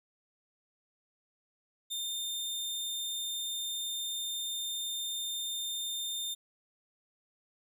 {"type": "tone", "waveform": "sawtooth", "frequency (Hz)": 3617, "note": "A7", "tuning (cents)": 47, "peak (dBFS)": -31, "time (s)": [1.9, 6.35], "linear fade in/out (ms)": 20, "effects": []}